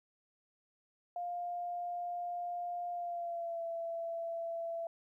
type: tone with pitch glide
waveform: sine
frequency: 703 to 669.7 Hz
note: F5 to E5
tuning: +11 to +27 cents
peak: -36 dBFS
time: 1.16-4.87 s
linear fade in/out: 2 ms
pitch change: -84 cents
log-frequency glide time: 2.92-3.63 s
effects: 13-bit